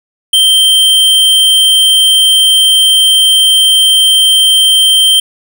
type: tone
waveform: square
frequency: 3136 Hz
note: G7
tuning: in tune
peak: -5 dBFS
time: 0.33-5.2 s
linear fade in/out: 5 ms
effects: 7-bit